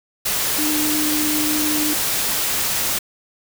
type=tone in noise; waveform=sine; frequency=303 Hz; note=D#4; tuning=46 cents flat; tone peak=-21 dBFS; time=0.58-1.94 s; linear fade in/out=10 ms; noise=white; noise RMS=-21 dBFS; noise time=0.25-2.99 s; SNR=-3 dB; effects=none